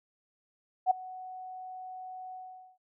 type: tone with ADSR envelope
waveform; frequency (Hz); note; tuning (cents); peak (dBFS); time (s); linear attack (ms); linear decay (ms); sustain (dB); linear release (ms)
sine; 743; F#5; +7; -18; 0.86-2.78; 47; 8; -22; 450
effects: none